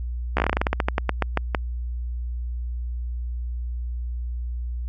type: slowing click train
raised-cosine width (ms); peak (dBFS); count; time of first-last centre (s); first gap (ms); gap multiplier
0.5; -5; 19; 0.37-1.548; 14; 1.16
effects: added 60 Hz sine -26 dBFS peak until 4.88 s